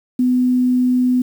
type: tone with quantisation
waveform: sine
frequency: 250.9 Hz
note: B3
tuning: 28 cents sharp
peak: -12 dBFS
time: 0.19-1.22 s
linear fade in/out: 5 ms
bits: 7
effects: none